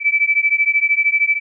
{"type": "beating tone pair", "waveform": "sine", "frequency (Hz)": [2306, 2319], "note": ["D7", "D7"], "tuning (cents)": [-32, -22], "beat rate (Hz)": 13, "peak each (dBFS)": -16, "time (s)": [0, 1.4], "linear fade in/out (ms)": 50, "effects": []}